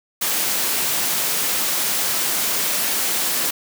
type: high-pass noise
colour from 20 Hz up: white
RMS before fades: -21 dBFS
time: 0.21-3.51 s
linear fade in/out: 10 ms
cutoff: 160 Hz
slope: 12 dB/octave
effects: none